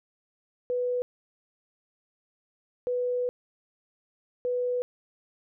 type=tone bursts at uneven times; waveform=sine; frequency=494 Hz; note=B4; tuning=in tune; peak=-25 dBFS; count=3; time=0.7-1.02 / 2.87-3.29 / 4.45-4.82 s; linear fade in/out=0 ms; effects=none